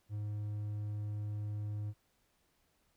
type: tone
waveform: triangle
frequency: 104.6 Hz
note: G#2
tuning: 13 cents sharp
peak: -34 dBFS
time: 0.09-1.94 s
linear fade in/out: 50 ms
effects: pink hiss -75 dBFS RMS until 2.96 s